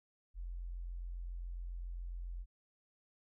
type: tone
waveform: sine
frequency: 43.65 Hz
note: F1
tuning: in tune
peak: -40 dBFS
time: 0.34-2.46 s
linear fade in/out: 50 ms
effects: none